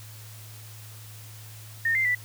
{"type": "tone with pitch steps", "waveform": "sine", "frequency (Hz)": [1831, 2086, 1974], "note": ["A#6", "C7", "B6"], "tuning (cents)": [-32, -6, -1], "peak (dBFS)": -21, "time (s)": [1.85, 2.15], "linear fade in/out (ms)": 5, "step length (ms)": 100, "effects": ["added 108 Hz sine -43 dBFS peak until 2.24 s", "white hiss -48 dBFS RMS until 2.24 s"]}